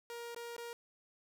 sawtooth tone with dropouts, 471.2 Hz, A#4, 19 cents sharp, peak -39 dBFS, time 0.1-0.73 s, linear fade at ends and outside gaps 1 ms, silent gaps 0.347-0.362 / 0.565-0.58 s, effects none

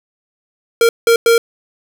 square tone bursts at uneven times, 463.3 Hz, A#4, 11 cents flat, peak -8 dBFS, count 3, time 0.81-0.89 / 1.07-1.16 / 1.26-1.38 s, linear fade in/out 2 ms, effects none

